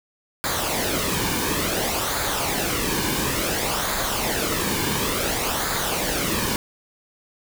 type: noise with flanger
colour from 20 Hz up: pink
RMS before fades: -24 dBFS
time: 0.44-6.56 s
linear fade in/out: 0 ms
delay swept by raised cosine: 0.35 to 1.55 ms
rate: 0.57 Hz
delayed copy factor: -0.55
effects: none